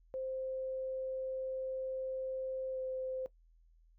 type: tone with pitch glide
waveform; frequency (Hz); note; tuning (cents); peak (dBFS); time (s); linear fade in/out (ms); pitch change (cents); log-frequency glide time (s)
sine; 523.3 to 519.1; C5 to C5; 0 to -14; -36; 0.14-3.26; 0; -14; 2.72-2.78
effects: noise-tail reverb RT60 0.1 s tail -17 dB re dry + added 41 Hz sine -62 dBFS peak until 3.98 s